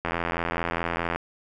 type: click train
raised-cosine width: 0.5 ms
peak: -11 dBFS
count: 95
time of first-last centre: 0.05-1.16 s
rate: 84.7 Hz
effects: none